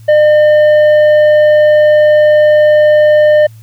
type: tone with tanh clipping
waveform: triangle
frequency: 604 Hz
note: D5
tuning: 48 cents sharp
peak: -5 dBFS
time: 0.08-3.47 s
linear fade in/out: 10 ms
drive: 11 dB
effects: added 111 Hz sine -32 dBFS peak until 3.62 s + white hiss -49 dBFS RMS until 3.62 s